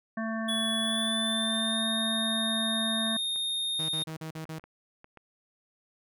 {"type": "harmonic tone", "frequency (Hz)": 223, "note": "A3", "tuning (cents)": 23, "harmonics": [1, 3, 5, 7, 8], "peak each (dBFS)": [-31, -37, -40, -42, -40], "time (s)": [0.17, 3.17], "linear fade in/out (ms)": 5}
{"type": "tone with pitch glide", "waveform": "square", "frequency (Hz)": [3398, 3684], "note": ["G#7", "A#7"], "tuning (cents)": [39, -21], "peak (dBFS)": -29, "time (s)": [0.48, 4.04], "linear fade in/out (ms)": 10, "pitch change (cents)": 140, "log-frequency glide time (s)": [0.79, 1.86]}
{"type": "clicks", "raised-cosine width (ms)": 0.5, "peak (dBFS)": -34, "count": 9, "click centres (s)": [3.07, 3.36, 4.095, 4.366, 4.454, 4.596, 4.64, 5.044, 5.173]}
{"type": "tone bursts", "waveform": "sawtooth", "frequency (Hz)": 158.8, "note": "D#3", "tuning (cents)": 36, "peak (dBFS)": -32, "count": 6, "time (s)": [3.79, 4.588], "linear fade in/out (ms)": 5, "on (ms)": 98, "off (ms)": 42}
{"effects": []}